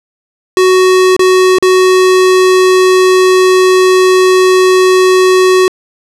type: tone with dropouts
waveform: square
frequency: 371.5 Hz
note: F#4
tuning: 7 cents sharp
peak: -5 dBFS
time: 0.57-5.68 s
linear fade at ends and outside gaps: 1 ms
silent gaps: 1.165-1.193 / 1.585-1.625 s
effects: low-pass 9000 Hz 12 dB/octave